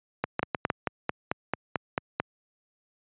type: two click trains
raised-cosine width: 0.5 ms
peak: -10 / -10 dBFS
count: 4 / 9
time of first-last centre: 0.24-0.702 / 0.43-2.2 s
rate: 6.5 / 4.52 Hz
effects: high-pass 100 Hz 12 dB/octave + resampled to 8000 Hz